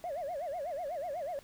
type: tone with vibrato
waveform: sine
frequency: 630 Hz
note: D#5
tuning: 21 cents sharp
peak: -33 dBFS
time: 0.04-1.39 s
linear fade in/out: 0 ms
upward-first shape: sine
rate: 8.1 Hz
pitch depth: 250 cents each way
effects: tanh soft clip ceiling -32 dBFS + pink hiss -59 dBFS RMS until 1.43 s